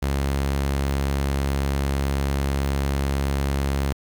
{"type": "tone", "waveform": "sawtooth", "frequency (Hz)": 69.1, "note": "C#2", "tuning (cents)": -5, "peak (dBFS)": -17, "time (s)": [0.02, 3.93], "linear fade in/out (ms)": 10, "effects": ["8-bit"]}